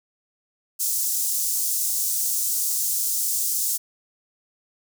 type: high-pass noise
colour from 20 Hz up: pink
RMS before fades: -24 dBFS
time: 0.79-3.78 s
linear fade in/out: 20 ms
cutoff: 6400 Hz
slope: 24 dB/octave
effects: none